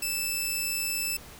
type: tone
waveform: 10% pulse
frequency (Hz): 2637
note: E7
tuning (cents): 0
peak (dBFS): -19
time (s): 0.02-1.17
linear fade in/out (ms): 5
effects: pink hiss -47 dBFS RMS until 1.39 s